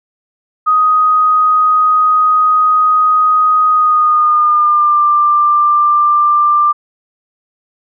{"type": "tone with pitch glide", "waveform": "sine", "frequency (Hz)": [1250, 1186.7], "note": ["D#6", "D6"], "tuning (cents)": [8, 18], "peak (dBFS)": -7, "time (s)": [0.66, 6.73], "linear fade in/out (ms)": 20, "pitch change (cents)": -90, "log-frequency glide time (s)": [3.68, 5.03], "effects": []}